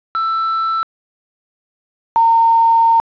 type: tone pair in turn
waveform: triangle / sine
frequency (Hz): 1328 / 914.9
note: E6 / A#5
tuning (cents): +12 / -33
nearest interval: tritone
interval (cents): 645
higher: first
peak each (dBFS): -13 / -8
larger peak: second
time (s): 0.15-0.83 / 2.16-3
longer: second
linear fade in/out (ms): 0
effects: resampled to 11025 Hz + 7-bit